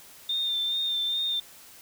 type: tone with vibrato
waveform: sine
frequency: 3610 Hz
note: A7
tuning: 44 cents sharp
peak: -25 dBFS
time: 0.29-1.4 s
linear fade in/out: 5 ms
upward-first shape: sine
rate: 2.4 Hz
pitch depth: 29 cents each way
effects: white hiss -50 dBFS RMS until 1.81 s